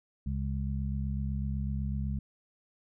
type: harmonic tone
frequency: 68 Hz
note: C#2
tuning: 33 cents flat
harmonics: 1 / 2 / 3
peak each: -32 / -35 / -37 dBFS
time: 0.26-2.19 s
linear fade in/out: 5 ms
effects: none